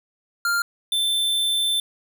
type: tone pair in turn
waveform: square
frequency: 1396.9 / 3544 Hz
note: F6 / A7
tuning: 0 / +12 cents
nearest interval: octave + major third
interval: 1612 cents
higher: second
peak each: -20 dBFS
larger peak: neither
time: 0.45-0.62 / 0.92-1.8 s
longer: second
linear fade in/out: 2 ms
effects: none